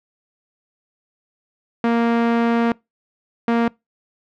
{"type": "tone pair in turn", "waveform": "sawtooth", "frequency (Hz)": [233.1, 233.1], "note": ["A#3", "A#3"], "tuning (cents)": [0, 0], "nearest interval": "unison", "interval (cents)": 0, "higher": "neither", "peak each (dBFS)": -11, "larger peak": "neither", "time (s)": [[1.84, 2.72], [3.48, 3.68]], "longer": "first", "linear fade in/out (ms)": 2, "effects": ["noise-tail reverb RT60 0.2 s tail -24 dB re dry", "low-pass 2000 Hz 12 dB/octave"]}